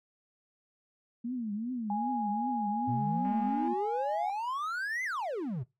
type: tone with vibrato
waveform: sine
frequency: 228 Hz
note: A#3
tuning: 38 cents flat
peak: -32 dBFS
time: 1.24-3.74 s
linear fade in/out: 10 ms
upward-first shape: triangle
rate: 2.6 Hz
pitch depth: 230 cents each way
type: tone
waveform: sine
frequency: 828 Hz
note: G#5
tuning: 5 cents flat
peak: -31 dBFS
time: 1.9-4.3 s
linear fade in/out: 2 ms
type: exponential two-way sweep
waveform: triangle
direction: up then down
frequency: 113.6 to 2100 to 113.6 Hz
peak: -30 dBFS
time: 2.87-5.64 s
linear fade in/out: 20 ms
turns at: 5.04 s
type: click train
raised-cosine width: 0.5 ms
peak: -37 dBFS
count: 88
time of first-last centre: 3.25-3.679 s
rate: 203 Hz
effects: noise-tail reverb RT60 0.2 s tail -18 dB re dry